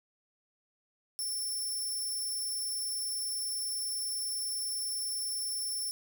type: tone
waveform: 10% pulse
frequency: 5390 Hz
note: E8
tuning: 38 cents sharp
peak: -27 dBFS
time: 1.19-5.91 s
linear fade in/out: 0 ms
effects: none